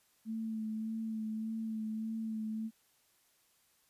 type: tone with vibrato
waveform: sine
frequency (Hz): 220.5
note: A3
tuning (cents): +4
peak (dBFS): -35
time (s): 0.25-2.71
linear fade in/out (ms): 50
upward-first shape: sine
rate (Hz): 1.7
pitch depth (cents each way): 23
effects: white hiss -71 dBFS RMS until 3.89 s + resampled to 32000 Hz